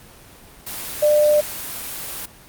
sine tone in noise, 597 Hz, D5, 28 cents sharp, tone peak -12 dBFS, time 1.02-1.41 s, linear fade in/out 10 ms, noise white, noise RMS -30 dBFS, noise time 0.66-2.26 s, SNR +15 dB, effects pink hiss -45 dBFS RMS until 2.48 s + Opus 24 kbps

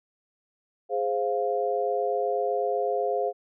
sine chord, F minor, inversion first, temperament equal, 415.3 / 523.3 / 698.5 Hz, Ab4 / C5 / F5, 0 / 0 / 0 cents, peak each -28 dBFS, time 0.89-3.33 s, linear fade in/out 50 ms, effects none

